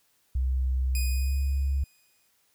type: tone with pitch glide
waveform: sine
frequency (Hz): 64.5 to 68.73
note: C2 to C#2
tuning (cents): -24 to -14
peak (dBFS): -23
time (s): 0.35-1.84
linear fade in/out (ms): 5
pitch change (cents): +110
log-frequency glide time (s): 1.09-1.34
type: tone with exponential decay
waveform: 10% pulse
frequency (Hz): 2481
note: D#7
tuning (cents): -6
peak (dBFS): -23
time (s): 0.95-2.29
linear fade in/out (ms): 1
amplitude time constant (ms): 290
effects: white hiss -68 dBFS RMS until 2.54 s